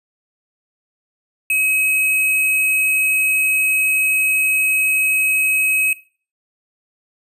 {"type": "tone with sample-and-hold", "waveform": "sine", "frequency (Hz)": 2548, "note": "D#7", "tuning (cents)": 41, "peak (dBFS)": -14, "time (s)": [1.5, 5.93], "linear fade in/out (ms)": 2, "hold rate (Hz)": 11025, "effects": ["noise-tail reverb RT60 0.4 s tail -19 dB re dry", "resampled to 32000 Hz"]}